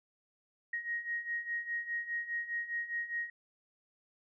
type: beating tone pair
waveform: sine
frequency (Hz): 1877 / 1881.9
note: A#6 / A#6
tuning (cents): +11 / +16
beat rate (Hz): 4.9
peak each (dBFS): -40 / -36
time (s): 0.73-3.3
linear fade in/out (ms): 5
effects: none